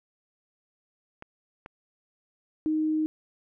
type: clicks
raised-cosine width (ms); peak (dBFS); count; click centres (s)
0.5; -26; 2; 1.224 / 1.661
type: tone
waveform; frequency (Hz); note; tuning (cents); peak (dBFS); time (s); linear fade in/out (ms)
sine; 311.1; D#4; 0; -23; 2.66-3.06; 0
effects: none